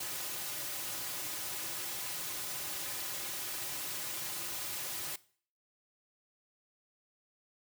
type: noise with comb filter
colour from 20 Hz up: white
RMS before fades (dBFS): -39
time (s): 0-5.16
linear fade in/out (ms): 5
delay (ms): 4.4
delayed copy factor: -0.65
effects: noise-tail reverb RT60 0.5 s tail -20 dB re dry + high-pass 100 Hz 12 dB/octave